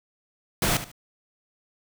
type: noise with echo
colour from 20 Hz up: pink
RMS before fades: -23 dBFS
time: 0.62-0.77 s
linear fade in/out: 2 ms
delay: 73 ms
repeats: 2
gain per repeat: -12 dB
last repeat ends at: 0.916 s
effects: none